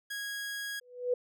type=tone; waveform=sawtooth; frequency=1650 Hz; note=G#6; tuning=12 cents flat; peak=-32 dBFS; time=0.1-0.8 s; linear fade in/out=10 ms
type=tone with exponential growth; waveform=sine; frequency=493.9 Hz; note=B4; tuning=in tune; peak=-23 dBFS; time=0.81-1.14 s; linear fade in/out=5 ms; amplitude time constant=71 ms
effects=none